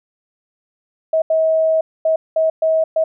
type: tone bursts at uneven times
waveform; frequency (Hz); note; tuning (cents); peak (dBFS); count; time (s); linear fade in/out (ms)
sine; 640; D#5; +49; -12; 6; 1.13-1.22 / 1.3-1.81 / 2.05-2.16 / 2.36-2.5 / 2.62-2.84 / 2.96-3.04; 5
effects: none